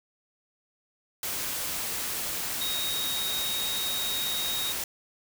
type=tone in noise; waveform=sine; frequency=3758 Hz; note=A#7; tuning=13 cents sharp; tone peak=-30 dBFS; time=2.61-4.72 s; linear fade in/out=2 ms; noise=white; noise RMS=-32 dBFS; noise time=1.23-4.84 s; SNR=-1 dB; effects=none